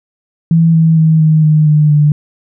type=tone with pitch steps; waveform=sine; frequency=164.81 / 161.98 / 159.2 / 156.46 / 153.77 / 151.13 / 148.54 Hz; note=E3 / E3 / D#3 / D#3 / D#3 / D3 / D3; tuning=0 / -30 / +40 / +10 / -20 / +50 / +20 cents; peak=-5 dBFS; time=0.51-2.12 s; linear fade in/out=2 ms; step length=230 ms; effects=none